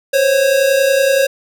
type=tone pair together; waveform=square; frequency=517 / 547.7 Hz; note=C5 / C#5; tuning=-21 / -21 cents; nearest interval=minor second; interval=100 cents; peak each=-18 / -12 dBFS; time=0.13-1.27 s; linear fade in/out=10 ms; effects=none